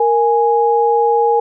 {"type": "tone pair together", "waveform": "sine", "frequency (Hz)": [465.4, 830.6], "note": ["A#4", "G#5"], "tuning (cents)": [-3, 0], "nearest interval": "minor seventh", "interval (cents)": 1003, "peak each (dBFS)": -13, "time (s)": [0, 1.4], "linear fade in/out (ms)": 5, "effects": []}